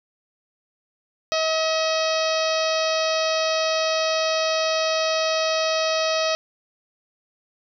harmonic tone with a mistuned harmonic, 638 Hz, D#5, 43 cents sharp, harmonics 1 / 2 / 3 / 4 / 5 / 6 / 7 / 8 / 9, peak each -22 / -28 / -33 / -30 / -33 / -32 / -32 / -31 / -35 dBFS, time 1.32-6.35 s, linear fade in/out 0 ms, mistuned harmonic 9, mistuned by +16 cents, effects none

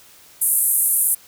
pink band-pass noise, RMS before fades -18 dBFS, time 0.41-1.15 s, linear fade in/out 10 ms, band 9300 to 13000 Hz, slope 48 dB/octave, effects white hiss -48 dBFS RMS until 1.27 s

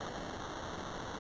violet noise with sample-and-hold, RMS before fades -42 dBFS, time 0-1.19 s, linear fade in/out 10 ms, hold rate 2450 Hz, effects resampled to 16000 Hz

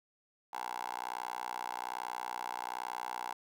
10% pulse tone with high-pass filter, 61.2 Hz, B1, 15 cents flat, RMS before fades -40 dBFS, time 0.53-3.33 s, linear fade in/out 5 ms, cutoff 850 Hz, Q 4.4, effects none

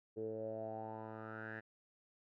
10% pulse tone with low-pass filter sweep, 110 Hz, A2, in tune, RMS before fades -45 dBFS, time 0.16-1.61 s, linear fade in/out 20 ms, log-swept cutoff 410 to 1800 Hz, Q 6.8, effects none

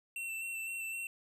square tone with vibrato, 2694 Hz, E7, 37 cents sharp, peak -38 dBFS, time 0.16-1.07 s, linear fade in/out 2 ms, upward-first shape square, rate 3.9 Hz, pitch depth 16 cents each way, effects none

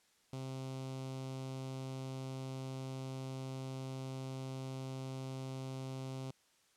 sawtooth tone with notch filter, 132 Hz, C3, 16 cents sharp, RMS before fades -43 dBFS, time 0.33-6.31 s, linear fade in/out 2 ms, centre 1700 Hz, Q 1.2, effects white hiss -71 dBFS RMS until 6.76 s + low-pass 9000 Hz 12 dB/octave

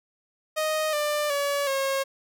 sawtooth tone with pitch steps, 622.3 / 594.5 / 568 / 542.7 Hz, D#5 / D5 / C#5 / C#5, 0 / +21 / +42 / -37 cents, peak -20 dBFS, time 0.56-2.04 s, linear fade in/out 20 ms, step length 370 ms, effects none

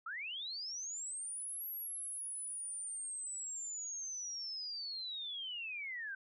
sine linear two-way sweep, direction up then down, 1247 to 11700 to 1522 Hz, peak -40 dBFS, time 0.06-6.15 s, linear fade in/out 5 ms, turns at 1.67 s, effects none

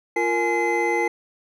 triangle tone cluster, 347.6 / 464.4 / 839 / 2053 Hz, F4 / A#4 / G#5 / C7, -8 / -7 / +17 / -33 cents, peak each -23 dBFS, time 0.16-1.08 s, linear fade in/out 5 ms, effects none

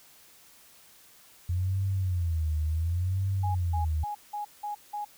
sine tone with vibrato, 86.5 Hz, F2, 16 cents flat, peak -25 dBFS, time 1.49-4.04 s, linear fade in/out 5 ms, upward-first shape sine, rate 0.69 Hz, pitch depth 200 cents each way
sine tone bursts, 830.6 Hz, G#5, in tune, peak -31 dBFS, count 6, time 3.43-5.05 s, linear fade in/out 10 ms, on 120 ms, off 180 ms
effects white hiss -56 dBFS RMS until 5.17 s

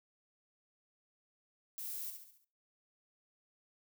violet noise with echo, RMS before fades -43 dBFS, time 1.78-2.1 s, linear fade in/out 0 ms, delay 69 ms, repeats 5, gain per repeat -6 dB, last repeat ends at 2.445 s, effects noise-tail reverb RT60 0.4 s tail -20 dB re dry

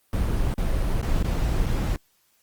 brown noise with dropouts, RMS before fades -23 dBFS, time 0.13-1.96 s, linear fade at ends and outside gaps 1 ms, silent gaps 0.54-0.58 / 1.015-1.027 / 1.226-1.245 / 1.661-1.665 s, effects white hiss -65 dBFS RMS until 2.42 s + Opus 24 kbps

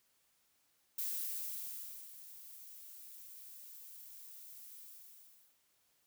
violet noise with ADSR envelope, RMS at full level -38 dBFS, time 0.98-5.59 s, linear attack 7 ms, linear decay 1100 ms, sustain -15 dB, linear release 800 ms, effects white hiss -75 dBFS RMS until 6.06 s

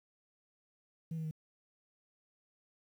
sine tone with pitch steps, 162.8 / 159.54 / 156.35 Hz, E3 / D#3 / D#3, -21 / +44 / +9 cents, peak -34 dBFS, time 1.11-1.311 s, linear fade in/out 5 ms, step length 67 ms, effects tanh soft clip ceiling -34 dBFS + 11-bit

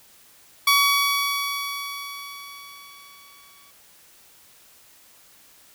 15% pulse tone with exponential decay, 1131 Hz, C#6, 34 cents sharp, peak -8 dBFS, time 0.67-3.71 s, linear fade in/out 5 ms, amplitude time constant 660 ms, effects white hiss -53 dBFS RMS until 5.74 s

